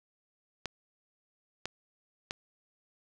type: clicks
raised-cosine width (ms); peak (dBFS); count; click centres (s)
0.2; -17; 3; 0.657 / 1.656 / 2.309
effects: none